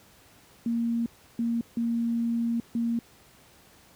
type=tone bursts at uneven times; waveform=sine; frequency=232.9 Hz; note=A#3; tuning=1 cent flat; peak=-24 dBFS; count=4; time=0.66-1.06 / 1.39-1.61 / 1.77-2.6 / 2.75-2.99 s; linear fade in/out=2 ms; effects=pink hiss -56 dBFS RMS until 3.95 s + high-pass 60 Hz 12 dB/octave